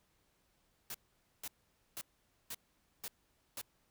white noise bursts, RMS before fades -43 dBFS, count 6, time 0.9-3.614 s, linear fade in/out 2 ms, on 44 ms, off 490 ms, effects pink hiss -75 dBFS RMS until 3.9 s

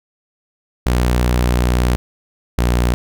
sawtooth tone pair in turn, 61 / 60.13 Hz, B1 / B1, -21 / -46 cents, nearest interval unison, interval 25 cents, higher first, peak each -9 dBFS, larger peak neither, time 0.86-1.96 / 2.58-2.94 s, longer first, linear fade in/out 0 ms, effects none

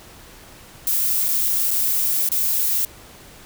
violet noise with dropouts, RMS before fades -20 dBFS, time 0.87-2.85 s, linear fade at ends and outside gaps 1 ms, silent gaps 1.284-1.287 / 1.707-1.712 / 2.289-2.317 s, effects pink hiss -44 dBFS RMS until 3.45 s

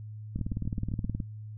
two click trains, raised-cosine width 5 ms, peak -19 / -24 dBFS, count 17 / 6, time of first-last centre 0.36-1.202 / 0.39-1.049 s, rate 19 / 7.59 Hz, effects noise-tail reverb RT60 0.3 s tail -25 dB re dry + added 107 Hz sine -39 dBFS peak until 1.57 s

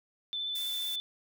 sine tone with vibrato, 3520 Hz, A7, in tune, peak -32 dBFS, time 0.33-1 s, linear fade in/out 0 ms, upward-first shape sine, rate 15 Hz, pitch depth 17 cents each way
blue noise, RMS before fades -42 dBFS, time 0.55-0.96 s, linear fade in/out 5 ms
effects none

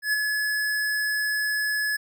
square tone with ADSR envelope, 1704 Hz, G#6, 44 cents sharp, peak -20 dBFS, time 0.02-1.97 s, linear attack 110 ms, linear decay 17 ms, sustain -4 dB, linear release 12 ms, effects none

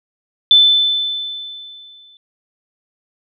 sine tone with exponential decay, 3520 Hz, A7, in tune, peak -4 dBFS, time 0.51-2.17 s, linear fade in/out 1 ms, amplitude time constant 360 ms, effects none

